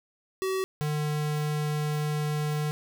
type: tone pair in turn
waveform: square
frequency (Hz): 379.8 / 150.29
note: F#4 / D3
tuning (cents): +45 / +40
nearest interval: octave + major third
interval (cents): 1605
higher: first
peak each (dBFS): -27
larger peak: neither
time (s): 0.42-0.64 / 0.81-2.71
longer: second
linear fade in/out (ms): 0
effects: none